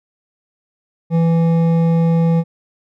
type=tone with hard clipping; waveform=triangle; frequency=166.1 Hz; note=E3; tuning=13 cents sharp; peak=-13 dBFS; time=1.1-2.44 s; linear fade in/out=50 ms; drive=13 dB; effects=none